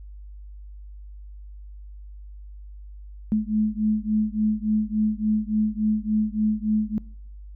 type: beating tone pair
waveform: sine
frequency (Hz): 213 / 216.5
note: G#3 / A3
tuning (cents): +44 / -28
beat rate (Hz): 3.5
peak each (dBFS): -23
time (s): 3.32-6.98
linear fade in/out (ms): 0
effects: noise-tail reverb RT60 0.7 s tail -24 dB re dry + added 50 Hz sine -38 dBFS peak until 7.55 s